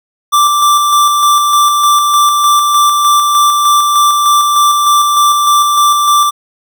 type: tone with tremolo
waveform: square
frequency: 1174.7 Hz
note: D6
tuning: in tune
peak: -6 dBFS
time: 0.32-6.31 s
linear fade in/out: 20 ms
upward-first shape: square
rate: 3.3 Hz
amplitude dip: 30%
effects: none